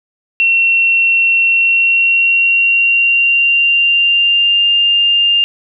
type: tone with pitch glide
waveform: sine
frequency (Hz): 2720 to 2803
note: F7 to F7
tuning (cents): -46 to +6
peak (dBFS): -8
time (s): 0.4-5.44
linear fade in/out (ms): 0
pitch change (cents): +52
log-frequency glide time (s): 1.47-4.68
effects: none